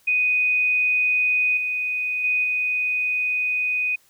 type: tone with level steps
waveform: sine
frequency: 2491 Hz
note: D#7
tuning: 1 cent sharp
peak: -17 / -22 / -18 / -20 dBFS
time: 0.07-3.96 s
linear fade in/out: 10 ms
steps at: 1.57 / 2.24 / 2.44 s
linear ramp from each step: 2 ms
effects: white hiss -59 dBFS RMS until 4.09 s